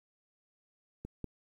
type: clicks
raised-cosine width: 3 ms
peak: -28 / -25 dBFS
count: 2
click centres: 1.05 / 1.243 s
effects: 10-bit